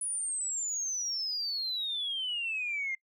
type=exponential sweep; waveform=sine; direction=down; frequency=9960 to 2090 Hz; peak=-30 dBFS; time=0.01-2.95 s; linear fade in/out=5 ms; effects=noise-tail reverb RT60 0.1 s tail -24 dB re dry + tanh soft clip ceiling -26 dBFS